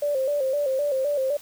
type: tone with vibrato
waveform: sine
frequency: 554.4 Hz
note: C#5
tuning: in tune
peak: -21 dBFS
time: 0.02-1.37 s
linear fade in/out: 5 ms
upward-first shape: square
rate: 3.9 Hz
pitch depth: 84 cents each way
effects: white hiss -47 dBFS RMS until 1.41 s